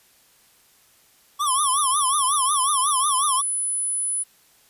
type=tone with vibrato; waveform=square; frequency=1108.7 Hz; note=C#6; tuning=in tune; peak=-21 dBFS; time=1.39-3.42 s; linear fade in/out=20 ms; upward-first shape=triangle; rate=5.5 Hz; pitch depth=180 cents each way
type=tone; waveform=sine; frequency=10000 Hz; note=D#9; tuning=8 cents sharp; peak=-22 dBFS; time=1.46-4.24 s; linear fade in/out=20 ms
effects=white hiss -57 dBFS RMS until 4.69 s + resampled to 32000 Hz